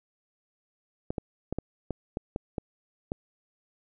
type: clicks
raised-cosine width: 2 ms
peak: -17 dBFS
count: 9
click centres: 1.105 / 1.182 / 1.526 / 1.586 / 1.907 / 2.171 / 2.361 / 2.582 / 3.119 s
effects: none